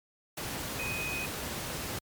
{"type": "tone in noise", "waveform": "sine", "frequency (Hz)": 2505, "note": "D#7", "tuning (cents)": 11, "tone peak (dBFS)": -34, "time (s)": [0.79, 1.26], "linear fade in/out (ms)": 5, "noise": "pink", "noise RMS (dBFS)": -36, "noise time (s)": [0.37, 1.99], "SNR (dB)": -1, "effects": ["high-pass 60 Hz 12 dB/octave", "MP3 96 kbps"]}